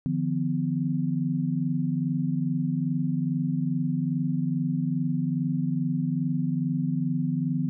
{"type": "tone cluster", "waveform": "sine", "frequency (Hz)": [149.9, 172.3, 251.4], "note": ["D3", "F3", "B3"], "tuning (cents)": [36, -23, 31], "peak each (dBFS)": -28, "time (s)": [0.06, 7.69], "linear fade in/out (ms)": 0, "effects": []}